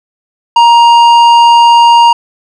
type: tone with tanh clipping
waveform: sine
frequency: 939 Hz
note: A#5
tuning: 12 cents sharp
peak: -3 dBFS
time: 0.56-2.13 s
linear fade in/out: 5 ms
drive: 11 dB
effects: none